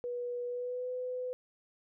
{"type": "tone with pitch glide", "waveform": "sine", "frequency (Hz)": [486.8, 502.8], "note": ["B4", "B4"], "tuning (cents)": [-25, 31], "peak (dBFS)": -34, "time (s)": [0.04, 1.33], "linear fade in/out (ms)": 0, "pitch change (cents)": 56, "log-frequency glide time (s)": [0.46, 0.9], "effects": []}